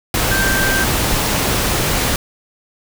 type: tone in noise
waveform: sine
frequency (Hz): 1568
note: G6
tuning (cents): 0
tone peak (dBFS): -17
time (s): 0.31-0.84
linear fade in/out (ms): 2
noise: pink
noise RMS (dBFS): -17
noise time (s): 0.14-2.16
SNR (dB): -3
effects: none